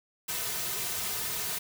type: noise with comb filter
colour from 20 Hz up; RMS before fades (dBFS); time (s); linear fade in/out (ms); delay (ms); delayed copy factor
white; -33; 0.28-1.59; 10; 3.6; -0.9
effects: none